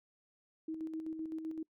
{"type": "tone with tremolo", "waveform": "sine", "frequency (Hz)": 318.8, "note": "D#4", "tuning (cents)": 42, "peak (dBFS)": -36, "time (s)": [0.68, 1.63], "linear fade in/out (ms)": 5, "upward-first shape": "square", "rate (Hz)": 7.8, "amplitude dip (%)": 45, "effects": ["noise-tail reverb RT60 0.1 s tail -25 dB re dry"]}